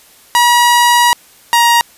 sawtooth tone pair in turn, 961 / 942.9 Hz, B5 / A#5, -48 / +20 cents, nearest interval unison, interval 32 cents, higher first, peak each -3 dBFS, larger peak neither, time 0.35-1.13 / 1.53-1.81 s, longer first, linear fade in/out 0 ms, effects white hiss -44 dBFS RMS until 1.97 s + resampled to 32000 Hz

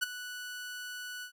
sawtooth tone with ADSR envelope, 1480 Hz, F#6, in tune, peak -22 dBFS, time 0.01-1.32 s, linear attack 20 ms, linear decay 17 ms, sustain -14 dB, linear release 89 ms, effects none

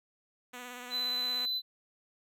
5% pulse tone with vibrato, 246.9 Hz, B3, in tune, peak -31 dBFS, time 0.53-1.46 s, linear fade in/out 10 ms, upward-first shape triangle, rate 17 Hz, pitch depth 30 cents each way
triangle tone, 4017 Hz, B7, 29 cents sharp, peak -29 dBFS, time 0.9-1.62 s, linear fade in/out 50 ms
effects none

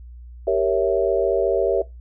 sine chord, G diminished seventh, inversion none, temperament equal, 392 / 466.2 / 554.4 / 659.3 Hz, G4 / Bb4 / Db5 / Fb5, 0 / 0 / 0 / 0 cents, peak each -22 dBFS, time 0.47-1.82 s, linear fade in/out 5 ms, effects noise-tail reverb RT60 0.2 s tail -20 dB re dry + added 60 Hz sine -37 dBFS peak until 2 s

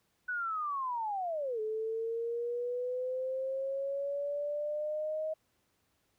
sine linear two-way sweep, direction down then up, 1498 to 430 to 631 Hz, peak -32 dBFS, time 0.28-5.34 s, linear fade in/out 10 ms, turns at 1.6 s, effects pink hiss -75 dBFS RMS until 6.18 s + high-pass 60 Hz 12 dB/octave

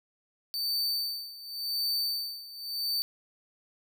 45% pulse tone with tremolo, 4570 Hz, D8, 48 cents flat, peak -26 dBFS, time 0.54-3.02 s, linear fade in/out 0 ms, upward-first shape sine, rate 0.9 Hz, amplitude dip 85%, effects none

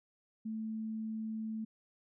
sine tone, 220 Hz, A3, in tune, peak -36 dBFS, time 0.45-1.65 s, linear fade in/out 10 ms, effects none

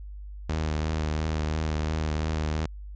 sawtooth tone with vibrato, 77.8 Hz, D#2, in tune, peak -22 dBFS, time 0.49-2.66 s, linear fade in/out 5 ms, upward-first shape triangle, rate 2.9 Hz, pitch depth 32 cents each way, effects added 50 Hz sine -37 dBFS peak until 2.95 s + resampled to 16000 Hz

